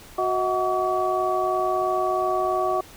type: tone cluster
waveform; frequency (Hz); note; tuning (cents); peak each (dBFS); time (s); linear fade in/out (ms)
sine; 368.6 / 637 / 740 / 1137; F#4 / D#5 / F#5 / C#6; -7 / +41 / 0 / +44; -26; 0.18-2.81; 5
effects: pink hiss -46 dBFS RMS until 2.96 s